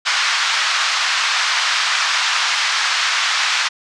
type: band-pass noise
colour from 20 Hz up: pink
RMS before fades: -18 dBFS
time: 0.05-3.69 s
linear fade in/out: 20 ms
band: 1100 to 5800 Hz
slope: 24 dB/octave
effects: resampled to 22050 Hz